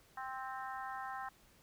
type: harmonic tone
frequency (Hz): 262.1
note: C4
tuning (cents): +3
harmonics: 3 / 4 / 5 / 6 / 7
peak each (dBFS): -44 / -46 / -48 / -50 / -51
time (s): 0.17-1.29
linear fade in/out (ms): 5
effects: pink hiss -66 dBFS RMS until 1.62 s